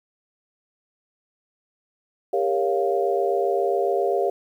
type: chord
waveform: sine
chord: G half-diminished seventh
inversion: none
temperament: equal with one note detuned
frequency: 398.6 / 466.2 / 554.4 / 698.5 Hz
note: G4 / Bb4 / Db5 / F5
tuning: +29 / 0 / 0 / 0 cents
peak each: -23 / -26 / -26 / -25 dBFS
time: 2.33-4.3 s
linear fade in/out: 5 ms
effects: 9-bit